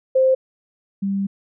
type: tone pair in turn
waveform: sine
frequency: 523.3 / 196.87 Hz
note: C5 / G3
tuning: 0 / +8 cents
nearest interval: octave + perfect fourth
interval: 1692 cents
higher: first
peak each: -12 / -19 dBFS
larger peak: first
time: 0.15-0.35 / 1.02-1.27 s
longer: second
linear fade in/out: 10 ms
effects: none